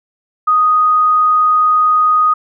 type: tone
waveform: sine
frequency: 1244.5 Hz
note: D#6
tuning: in tune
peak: -8 dBFS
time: 0.47-2.34 s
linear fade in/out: 10 ms
effects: none